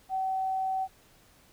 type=tone; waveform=sine; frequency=761 Hz; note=F#5; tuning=48 cents sharp; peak=-27 dBFS; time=0.09-0.88 s; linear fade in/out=50 ms; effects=pink hiss -60 dBFS RMS until 1.52 s